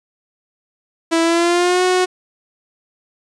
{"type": "tone with pitch glide", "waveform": "sawtooth", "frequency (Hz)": [330.1, 366.3], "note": ["E4", "F#4"], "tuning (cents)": [2, -17], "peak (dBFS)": -9, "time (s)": [1.11, 2.06], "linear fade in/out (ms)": 20, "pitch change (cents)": 181, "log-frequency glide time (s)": [1.22, 1.83], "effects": ["resampled to 22050 Hz"]}